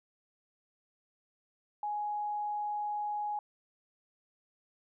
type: tone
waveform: sine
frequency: 834 Hz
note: G#5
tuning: 7 cents sharp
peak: -32 dBFS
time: 1.83-3.39 s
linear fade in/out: 2 ms
effects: none